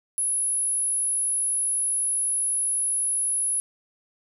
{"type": "tone", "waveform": "sine", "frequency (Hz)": 10548, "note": "E9", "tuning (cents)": 0, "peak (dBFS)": -22, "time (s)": [0.18, 3.6], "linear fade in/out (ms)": 0, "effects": []}